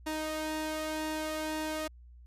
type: tone with flanger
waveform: sawtooth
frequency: 311.2 Hz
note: D#4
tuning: in tune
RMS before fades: -35 dBFS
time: 0.06-1.88 s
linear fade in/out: 10 ms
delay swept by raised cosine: 1.1 to 2.1 ms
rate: 0.99 Hz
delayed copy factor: +0.5
effects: added 60 Hz sine -50 dBFS peak until 2.26 s + resampled to 32000 Hz